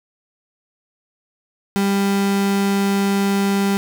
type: tone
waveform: 35% pulse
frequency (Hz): 198.2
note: G3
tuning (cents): +19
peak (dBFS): -14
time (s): 1.76-3.77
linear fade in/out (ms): 0
effects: none